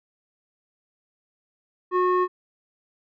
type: tone with low-pass filter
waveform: square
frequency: 363.8 Hz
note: F#4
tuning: 29 cents flat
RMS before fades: -21 dBFS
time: 1.91-2.28 s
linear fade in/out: 50 ms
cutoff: 1300 Hz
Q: 4
effects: none